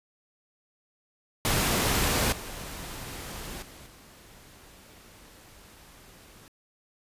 pink noise with level steps, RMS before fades -25 / -39 / -48 / -52 dBFS, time 1.45-6.48 s, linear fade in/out 0 ms, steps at 2.32 / 3.62 / 3.86 s, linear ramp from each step 5 ms, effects resampled to 32000 Hz

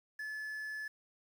triangle tone with quantisation, 1725 Hz, A6, 35 cents flat, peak -37 dBFS, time 0.19-0.88 s, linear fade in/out 5 ms, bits 10, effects none

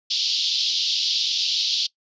white band-pass noise, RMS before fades -23 dBFS, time 0.1-1.87 s, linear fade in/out 10 ms, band 3100 to 5100 Hz, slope 48 dB/octave, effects noise-tail reverb RT60 0.1 s tail -22 dB re dry + resampled to 16000 Hz

